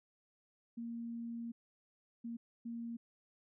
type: tone bursts at uneven times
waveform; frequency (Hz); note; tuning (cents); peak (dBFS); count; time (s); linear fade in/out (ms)
sine; 233.1; A#3; 0; -40; 3; 0.77-1.52 / 2.24-2.37 / 2.65-2.97; 10
effects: none